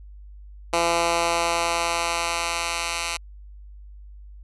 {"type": "tone with high-pass filter sweep", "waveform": "10% pulse", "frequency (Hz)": 169.4, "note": "E3", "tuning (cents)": 48, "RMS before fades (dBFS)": -24, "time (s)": [0.73, 3.17], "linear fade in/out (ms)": 5, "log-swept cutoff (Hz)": [460, 1800], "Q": 0.7, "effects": ["added 50 Hz sine -40 dBFS peak until 4.43 s", "resampled to 24000 Hz"]}